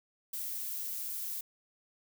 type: noise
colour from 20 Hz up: violet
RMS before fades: -38 dBFS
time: 0.33-1.41 s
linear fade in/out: 5 ms
effects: none